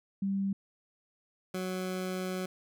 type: tone pair in turn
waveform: sine / 20% pulse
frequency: 196 / 185.05 Hz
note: G3 / F#3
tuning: 0 / 0 cents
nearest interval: minor second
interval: 100 cents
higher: first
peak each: -28 dBFS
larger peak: neither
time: 0.22-0.53 / 1.54-2.46 s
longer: second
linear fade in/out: 5 ms
effects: none